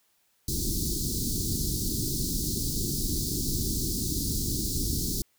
pink band-stop noise, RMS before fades -29 dBFS, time 0.48-5.22 s, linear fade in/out 2 ms, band 370 to 4200 Hz, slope 48 dB/octave, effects white hiss -69 dBFS RMS until 5.38 s

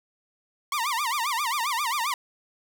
sawtooth tone with vibrato, 1046.5 Hz, C6, in tune, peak -21 dBFS, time 0.72-2.14 s, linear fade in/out 2 ms, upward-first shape sine, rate 7.5 Hz, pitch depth 260 cents each way, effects none

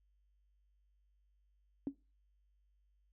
sine tone with exponential decay, 277.2 Hz, C#4, in tune, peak -30 dBFS, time 1.87-1.95 s, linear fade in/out 1 ms, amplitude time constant 17 ms, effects noise-tail reverb RT60 0.3 s tail -22 dB re dry + added 50 Hz sine -70 dBFS peak until 3.12 s

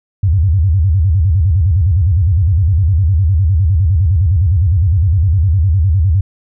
sine tone with vibrato, 87.1 Hz, F2, 4 cents flat, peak -8 dBFS, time 0.23-6.21 s, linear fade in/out 5 ms, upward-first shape square, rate 9.8 Hz, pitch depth 220 cents each way, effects none

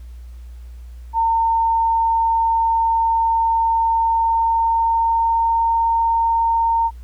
sine tone with pitch glide, 910 to 916.3 Hz, A#5 to A#5, -42 to -30 cents, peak -14 dBFS, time 1.13-6.91 s, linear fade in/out 50 ms, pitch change +12 cents, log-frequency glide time 3.98-5.7 s, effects added 60 Hz sine -33 dBFS peak until 7.03 s + pink hiss -57 dBFS RMS until 7.03 s

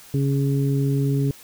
harmonic tone, 138.59 Hz, C#3, in tune, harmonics 1 / 2 / 3, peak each -19 / -25 / -29 dBFS, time 0.14-1.31 s, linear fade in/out 2 ms, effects white hiss -46 dBFS RMS until 1.43 s

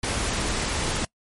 pink noise, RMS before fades -26 dBFS, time 0.03-1.05 s, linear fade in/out 5 ms, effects noise-tail reverb RT60 0.1 s tail -24 dB re dry + MP3 48 kbps

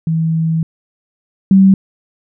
sine tone pair in turn, 162 / 192.65 Hz, E3 / G3, -30 / -30 cents, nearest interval minor third, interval 300 cents, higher second, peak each -12 / -4 dBFS, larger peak second, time 0.07-0.63 / 1.51-1.74 s, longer first, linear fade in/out 2 ms, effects none

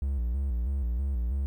triangle tone with vibrato, 63.7 Hz, C2, 46 cents flat, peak -24 dBFS, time 0.02-1.46 s, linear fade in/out 0 ms, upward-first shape square, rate 3.1 Hz, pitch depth 130 cents each way, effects 11-bit

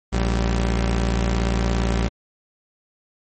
sawtooth tone pair together, 57.39 / 192.9 Hz, A#1 / G3, -26 / -28 cents, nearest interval octave + major sixth, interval 2098 cents, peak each -15 / -22 dBFS, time 0.12-2.09 s, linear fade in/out 20 ms, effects MP3 32 kbps

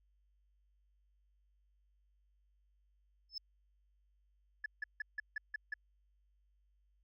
sine tone with exponential growth, 5240 Hz, E8, 11 cents flat, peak -35 dBFS, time 3.29-3.38 s, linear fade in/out 5 ms, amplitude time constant 19 ms
sine tone bursts, 1719 Hz, A6, 41 cents flat, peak -34 dBFS, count 7, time 4.64-5.74 s, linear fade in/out 5 ms, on 20 ms, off 160 ms
effects tanh soft clip ceiling -34 dBFS + added 50 Hz sine -70 dBFS peak until 7.03 s

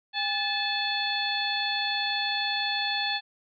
harmonic tone with a mistuned harmonic, 868 Hz, A5, 24 cents flat, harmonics 1 / 2 / 3 / 4 / 5, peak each -32 / -32 / -34 / -31 / -32 dBFS, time 0.13-3.21 s, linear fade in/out 50 ms, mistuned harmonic 1, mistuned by -120 cents, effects none

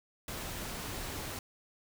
pink noise, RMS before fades -40 dBFS, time 0.28-1.39 s, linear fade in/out 2 ms, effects none

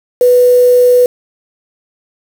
sine tone with quantisation, 493.9 Hz, B4, in tune, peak -4 dBFS, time 0.21-1.06 s, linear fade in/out 2 ms, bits 4, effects none

